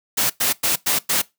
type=noise bursts; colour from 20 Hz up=white; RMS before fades=-19 dBFS; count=5; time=0.17-1.22 s; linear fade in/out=10 ms; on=130 ms; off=100 ms; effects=noise-tail reverb RT60 0.2 s tail -21 dB re dry + high-pass 100 Hz 12 dB/octave